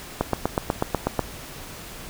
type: click train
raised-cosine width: 1 ms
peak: -6 dBFS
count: 9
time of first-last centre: 0.21-1.193 s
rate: 8.14 Hz
effects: pink hiss -39 dBFS RMS until 2.09 s